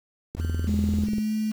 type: click train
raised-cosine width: 3 ms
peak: -20 dBFS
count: 18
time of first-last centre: 0.35-1.183 s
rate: 20.4 Hz
type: tone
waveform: triangle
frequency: 81.8 Hz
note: E2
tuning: 13 cents flat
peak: -23 dBFS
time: 0.36-1.07 s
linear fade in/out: 50 ms
type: tone with pitch glide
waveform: sine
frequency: 207.7 to 216.1 Hz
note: G#3 to A3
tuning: 0 to -31 cents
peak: -23 dBFS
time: 0.67-1.52 s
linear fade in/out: 10 ms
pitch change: +69 cents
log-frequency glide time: 0.87-1.34 s
effects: 7-bit